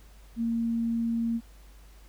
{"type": "tone", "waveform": "sine", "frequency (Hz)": 230.7, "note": "A#3", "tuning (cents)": -18, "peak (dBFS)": -25, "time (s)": [0.36, 1.41], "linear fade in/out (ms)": 50, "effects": ["added 50 Hz sine -49 dBFS peak until 2.08 s", "pink hiss -59 dBFS RMS until 2.08 s"]}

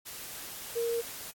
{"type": "tone in noise", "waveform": "sine", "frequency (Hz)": 466.2, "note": "A#4", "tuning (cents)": 0, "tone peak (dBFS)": -28, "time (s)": [0.75, 1.02], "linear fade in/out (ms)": 20, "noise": "white", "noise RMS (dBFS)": -42, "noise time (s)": [0.05, 1.32], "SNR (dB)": 11, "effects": ["AAC 64 kbps"]}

